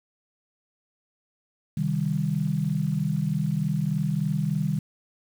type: chord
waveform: sine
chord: C minor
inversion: none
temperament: equal with one note detuned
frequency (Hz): 132.33 / 155.56 / 196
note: C3 / Eb3 / G3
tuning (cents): +20 / 0 / 0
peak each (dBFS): -30 / -25 / -28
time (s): 1.77-4.79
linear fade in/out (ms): 5
effects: 8-bit